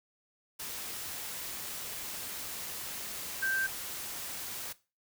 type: tone in noise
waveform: sine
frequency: 1568 Hz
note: G6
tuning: in tune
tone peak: -28 dBFS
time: 3.42-3.67 s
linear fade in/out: 10 ms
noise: white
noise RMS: -40 dBFS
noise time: 0.59-4.73 s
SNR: +9 dB
effects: noise-tail reverb RT60 0.3 s tail -18 dB re dry